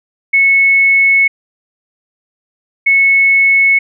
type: tone pair in turn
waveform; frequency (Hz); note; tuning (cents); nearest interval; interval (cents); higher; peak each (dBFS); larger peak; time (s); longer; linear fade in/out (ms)
sine; 2200 / 2200; C#7 / C#7; -14 / -14; unison; 0; neither; -6; neither; 0.33-1.28 / 2.86-3.79; first; 10
effects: none